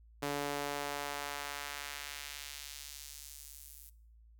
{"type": "tone with high-pass filter sweep", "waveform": "sawtooth", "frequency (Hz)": 143.5, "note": "D3", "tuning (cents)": -40, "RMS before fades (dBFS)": -42, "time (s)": [0.22, 3.9], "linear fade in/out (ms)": 10, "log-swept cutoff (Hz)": [310, 12000], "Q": 0.79, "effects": ["noise-tail reverb RT60 0.6 s tail -20 dB re dry", "added 56 Hz sine -57 dBFS peak until 4.39 s"]}